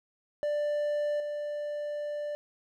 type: tone with level steps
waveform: triangle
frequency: 590 Hz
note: D5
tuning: 8 cents sharp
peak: -25 / -30 dBFS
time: 0.43-2.35 s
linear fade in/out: 0 ms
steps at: 1.2 s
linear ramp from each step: 2 ms
effects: none